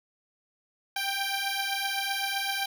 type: beating tone pair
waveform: 10% pulse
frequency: 784 / 791.8 Hz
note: G5 / G5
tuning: 0 / +17 cents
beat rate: 7.8 Hz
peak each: -23 dBFS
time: 0.96-2.66 s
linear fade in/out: 5 ms
effects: none